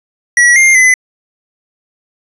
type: tone with pitch steps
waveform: square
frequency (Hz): 1931 / 2112 / 2024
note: B6 / C7 / B6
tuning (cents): -39 / +16 / +42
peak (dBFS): -5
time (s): 0.37-0.94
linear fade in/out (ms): 2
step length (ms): 190
effects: resampled to 24000 Hz